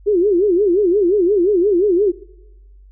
sine tone with vibrato, 380 Hz, F#4, 46 cents sharp, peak -11 dBFS, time 0.06-2.12 s, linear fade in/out 20 ms, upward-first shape sine, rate 5.7 Hz, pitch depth 200 cents each way, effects noise-tail reverb RT60 1.0 s tail -20 dB re dry + added 48 Hz sine -41 dBFS peak until 2.91 s

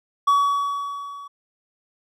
triangle tone with level ramp, 1132 Hz, C#6, 36 cents sharp, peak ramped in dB -11 to -34 dBFS, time 0.27-1.28 s, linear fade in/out 10 ms, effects none

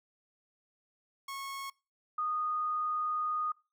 sawtooth / sine tone pair in turn, 1096 / 1234.5 Hz, C#6 / D#6, -20 / -14 cents, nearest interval major second, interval 206 cents, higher second, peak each -35 / -30 dBFS, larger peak second, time 1.28-1.7 / 2.18-3.52 s, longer second, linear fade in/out 5 ms, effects noise-tail reverb RT60 0.3 s tail -24 dB re dry

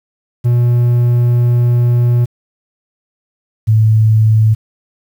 triangle / sine tone pair in turn, 120.7 / 109.51 Hz, B2 / A2, -39 / -8 cents, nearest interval major second, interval 169 cents, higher first, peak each -6 dBFS, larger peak neither, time 0.44-2.26 / 3.67-4.55 s, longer first, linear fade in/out 20 ms, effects 7-bit

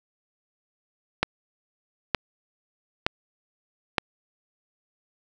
click train, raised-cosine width 0.3 ms, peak -4 dBFS, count 4, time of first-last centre 1.23-3.982 s, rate 1.09 Hz, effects none

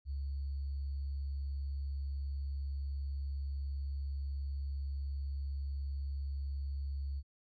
sine tone with sample-and-hold, 69.3 Hz, C#2, in tune, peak -35 dBFS, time 0.05-7.23 s, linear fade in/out 50 ms, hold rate 4410 Hz, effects resampled to 16000 Hz

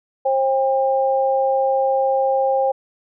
sine tone pair together, 533.9 / 800 Hz, C5 / G5, +35 / +35 cents, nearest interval perfect fifth, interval 700 cents, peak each -17 / -19 dBFS, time 0.25-2.72 s, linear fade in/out 10 ms, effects none

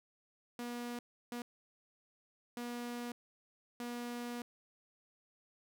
sawtooth tone bursts at uneven times, 240.7 Hz, B3, 44 cents flat, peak -36 dBFS, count 4, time 0.59-0.99 / 1.32-1.42 / 2.57-3.12 / 3.8-4.42 s, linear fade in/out 2 ms, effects none

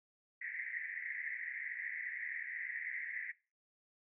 pink band-pass noise, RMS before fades -43 dBFS, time 0.41-3.32 s, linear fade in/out 10 ms, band 1800 to 2100 Hz, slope 96 dB/octave, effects noise-tail reverb RT60 0.3 s tail -19 dB re dry

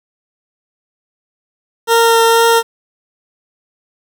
20% pulse tone with vibrato, 459.3 Hz, A#4, 26 cents flat, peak -3 dBFS, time 1.87-2.63 s, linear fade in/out 50 ms, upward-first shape triangle, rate 2.1 Hz, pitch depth 12 cents each way, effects 7-bit

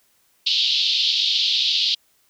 white band-pass noise, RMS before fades -20 dBFS, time 0.46-1.95 s, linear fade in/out 10 ms, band 3000 to 4500 Hz, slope 48 dB/octave, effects white hiss -62 dBFS RMS until 2.29 s

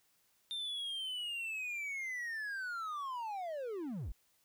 triangle linear sweep, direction down, 3623 to 32.67 Hz, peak -36 dBFS, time 0.51-4.12 s, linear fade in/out 0 ms, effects white hiss -73 dBFS RMS until 4.44 s

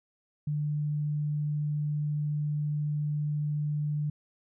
sine tone, 148.8 Hz, D3, 23 cents sharp, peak -27 dBFS, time 0.47-4.1 s, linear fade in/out 5 ms, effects none

